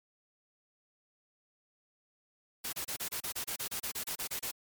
white noise bursts, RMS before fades -37 dBFS, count 16, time 2.64-4.514 s, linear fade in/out 10 ms, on 89 ms, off 30 ms, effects MP3 96 kbps

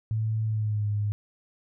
sine tone with pitch glide, 110 to 103.89 Hz, A2 to G#2, 0 to +1 cents, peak -24 dBFS, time 0.11-1.12 s, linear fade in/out 0 ms, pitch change -99 cents, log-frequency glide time 0.45-0.87 s, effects none

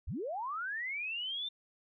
sine linear sweep, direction up, 36.57 to 3616 Hz, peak -35 dBFS, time 0.07-1.49 s, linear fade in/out 10 ms, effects none

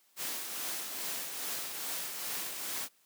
white noise with tremolo, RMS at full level -36 dBFS, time 0.16-2.89 s, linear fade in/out 50 ms, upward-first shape triangle, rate 2.4 Hz, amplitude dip 45%, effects white hiss -68 dBFS RMS until 3.05 s + high-pass 200 Hz 12 dB/octave

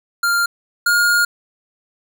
square tone pair in turn, 1396.9 / 1423 Hz, F6 / F6, 0 / +32 cents, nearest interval unison, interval 32 cents, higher second, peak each -15 / -13 dBFS, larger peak second, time 0.23-0.46 / 0.86-1.25 s, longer second, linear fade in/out 5 ms, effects none

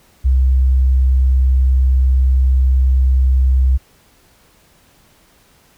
sine tone, 64.9 Hz, C2, 13 cents flat, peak -9 dBFS, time 0.24-3.78 s, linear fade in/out 20 ms, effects pink hiss -52 dBFS RMS until 5.77 s

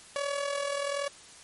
sawtooth tone with amplitude modulation, 566 Hz, C#5, 36 cents sharp, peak -23 dBFS, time 0.16-1.08 s, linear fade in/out 0 ms, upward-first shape sine, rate 41 Hz, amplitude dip 60%, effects white hiss -51 dBFS RMS until 1.43 s + MP3 48 kbps

